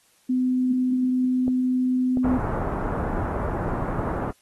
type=tone; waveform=sine; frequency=254 Hz; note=B3; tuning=49 cents sharp; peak=-19 dBFS; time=0.29-2.38 s; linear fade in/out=10 ms
type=clicks; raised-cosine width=2 ms; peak=-18 dBFS; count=5; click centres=1.48 / 2.172 / 2.617 / 2.673 / 3.19 s
type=low-pass noise; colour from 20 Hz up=pink; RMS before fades=-27 dBFS; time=2.24-4.31 s; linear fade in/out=2 ms; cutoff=1300 Hz; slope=24 dB/octave
effects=white hiss -61 dBFS RMS until 4.41 s + AAC 32 kbps